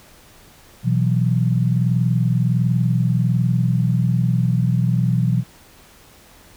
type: chord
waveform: sine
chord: B suspended fourth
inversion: none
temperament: equal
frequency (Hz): 123.47 / 164.81 / 185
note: B2 / E3 / F#3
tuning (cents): 0 / 0 / 0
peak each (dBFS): -17 / -20 / -23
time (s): 0.83-5.44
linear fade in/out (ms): 50
effects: pink hiss -48 dBFS RMS until 6.56 s